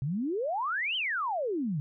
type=exponential two-way sweep; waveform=sine; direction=up then down; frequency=126.4 to 3175 to 137.4 Hz; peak=-28 dBFS; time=0.02-1.8 s; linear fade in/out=0 ms; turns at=0.96 s; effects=none